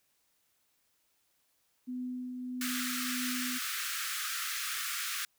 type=tone with tremolo; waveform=sine; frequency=251 Hz; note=B3; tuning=28 cents sharp; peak=-34 dBFS; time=1.87-3.59 s; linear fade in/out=20 ms; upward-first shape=triangle; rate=1.6 Hz; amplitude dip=35%
type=high-pass noise; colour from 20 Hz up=pink; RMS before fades=-36 dBFS; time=2.61-5.25 s; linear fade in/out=2 ms; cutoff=1200 Hz; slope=96 dB/octave
effects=white hiss -74 dBFS RMS until 5.38 s